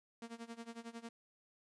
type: tone with tremolo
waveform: sawtooth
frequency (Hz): 231.6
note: A#3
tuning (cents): -11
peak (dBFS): -40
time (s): 0.22-1.09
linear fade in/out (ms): 2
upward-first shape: sine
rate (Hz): 11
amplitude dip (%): 90
effects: resampled to 22050 Hz + 12-bit